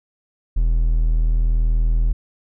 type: tone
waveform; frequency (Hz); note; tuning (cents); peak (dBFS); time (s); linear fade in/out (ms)
triangle; 40.38; E1; -35; -12; 0.56-2.13; 10
effects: none